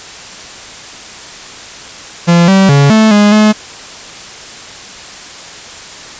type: tone with pitch steps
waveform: 45% pulse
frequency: 171.5 / 192.7 / 141.1 / 218.8 / 207 / 213.6 Hz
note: F3 / G3 / C#3 / A3 / G#3 / G#3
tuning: -31 / -29 / +31 / -9 / -5 / +49 cents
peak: -4 dBFS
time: 2.27-3.53 s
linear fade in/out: 20 ms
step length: 210 ms
effects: white hiss -29 dBFS RMS until 6.19 s + resampled to 16000 Hz